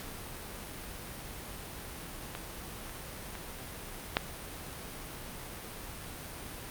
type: clicks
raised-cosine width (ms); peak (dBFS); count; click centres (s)
0.3; -22 / -28 / -25 / -9; 4; 2.351 / 2.895 / 3.353 / 4.169
effects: pink hiss -43 dBFS RMS until 6.7 s + Opus 48 kbps